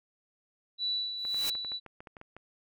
sine tone with tremolo, 3951 Hz, B7, in tune, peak -28 dBFS, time 0.78-1.8 s, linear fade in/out 50 ms, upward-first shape sine, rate 2 Hz, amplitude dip 55%
white noise with exponential growth, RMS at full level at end -32 dBFS, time 1.17-1.5 s, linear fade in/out 5 ms, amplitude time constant 71 ms
clicks, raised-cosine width 0.5 ms, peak -31 dBFS, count 12, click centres 1.251 / 1.345 / 1.448 / 1.552 / 1.648 / 1.719 / 1.863 / 2.005 / 2.072 / 2.168 / 2.214 / 2.366 s
effects none

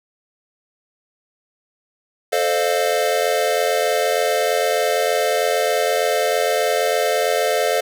square chord, F dominant seventh, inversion first, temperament equal with one note detuned, 440 / 523.3 / 609.8 / 698.5 Hz, A4 / C5 / Eb5 / F5, 0 / 0 / -35 / 0 cents, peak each -23 dBFS, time 2.32-7.81 s, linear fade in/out 10 ms, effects none

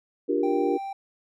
sine chord, G minor seventh, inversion second, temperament just, 294 / 352.8 / 392 / 470.4 Hz, D4 / F4 / G4 / Bb4, +2 / +18 / 0 / +16 cents, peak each -27 dBFS, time 0.28-0.78 s, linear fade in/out 20 ms
triangle tone, 784 Hz, G5, in tune, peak -29 dBFS, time 0.43-0.93 s, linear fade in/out 5 ms
effects none

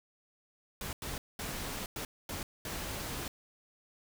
pink noise bursts at uneven times, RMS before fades -39 dBFS, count 6, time 0.81-0.93 / 1.02-1.18 / 1.39-1.86 / 1.96-2.05 / 2.29-2.43 / 2.65-3.28 s, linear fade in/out 2 ms, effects none

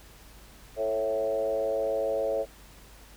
sine tone with frequency modulation, 550 Hz, C#5, 14 cents flat, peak -25 dBFS, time 0.76-2.46 s, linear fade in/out 50 ms, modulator 107 Hz, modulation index 1.1, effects added 50 Hz sine -52 dBFS peak until 3.16 s + pink hiss -53 dBFS RMS until 3.16 s

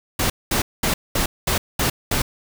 pink noise bursts, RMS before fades -20 dBFS, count 7, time 0.19-2.22 s, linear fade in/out 5 ms, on 110 ms, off 210 ms, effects none

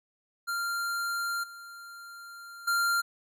square tone with level steps, 1390 Hz, F6, 9 cents flat, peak -30 / -44 / -25 dBFS, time 0.47-3.02 s, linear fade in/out 20 ms, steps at 1.43 / 2.67 s, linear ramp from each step 10 ms, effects none

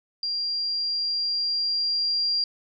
sine tone with level ramp, 4767 Hz, D8, 25 cents sharp, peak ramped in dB -25 to -21 dBFS, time 0.23-2.44 s, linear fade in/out 2 ms, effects none

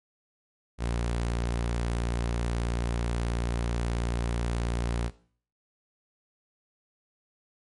sawtooth tone, 58.5 Hz, A#1, 7 cents sharp, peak -23 dBFS, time 0.78-5.11 s, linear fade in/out 50 ms, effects noise-tail reverb RT60 0.5 s tail -18 dB re dry + MP3 48 kbps

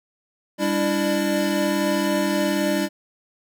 square tone cluster, 198.4 / 292.1 / 330.9 / 599 Hz, G3 / D4 / E4 / D5, +21 / -9 / +7 / +34 cents, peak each -26 dBFS, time 0.58-2.89 s, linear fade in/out 50 ms, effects none

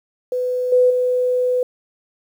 sine tone with level steps, 500 Hz, B4, 21 cents sharp, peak -18 / -10 / -15 dBFS, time 0.32-1.63 s, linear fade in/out 2 ms, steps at 0.72 / 0.9 s, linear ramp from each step 5 ms, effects 8-bit

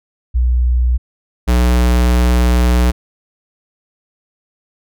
sine / square tone pair in turn, 61.2 / 60.87 Hz, B1 / B1, -15 / -24 cents, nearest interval unison, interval 9 cents, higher first, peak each -10 dBFS, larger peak neither, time 0.34-0.98 / 1.47-2.92 s, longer second, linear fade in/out 20 ms, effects none

